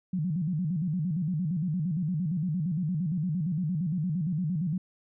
sine tone with vibrato, 167 Hz, E3, 23 cents sharp, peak -26 dBFS, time 0.13-4.78 s, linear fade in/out 5 ms, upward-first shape square, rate 8.7 Hz, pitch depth 170 cents each way, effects none

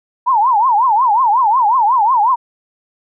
sine tone with vibrato, 932 Hz, A#5, 1 cent flat, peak -9 dBFS, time 0.26-2.36 s, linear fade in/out 20 ms, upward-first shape triangle, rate 5.5 Hz, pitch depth 270 cents each way, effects none

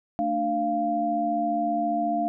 sine tone cluster, 223.1 / 297.7 / 694 Hz, A3 / D4 / F5, +24 / +24 / -11 cents, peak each -31 / -29 / -24 dBFS, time 0.19-2.28 s, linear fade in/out 0 ms, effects none

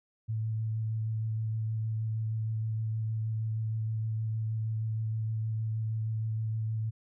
sine tone with vibrato, 110.4 Hz, A2, 6 cents sharp, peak -29 dBFS, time 0.28-6.91 s, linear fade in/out 20 ms, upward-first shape square, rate 6.4 Hz, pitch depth 10 cents each way, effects none

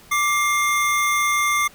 square tone pair together, 1174.7 / 2119 Hz, D6 / C7, 0 / +21 cents, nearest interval minor seventh, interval 1021 cents, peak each -21 dBFS, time 0.11-1.68 s, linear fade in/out 10 ms, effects pink hiss -48 dBFS RMS until 1.74 s

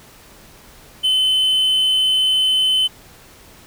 triangle tone, 3047 Hz, G7, 50 cents flat, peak -12 dBFS, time 1.03-2.88 s, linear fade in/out 20 ms, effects pink hiss -45 dBFS RMS until 3.66 s

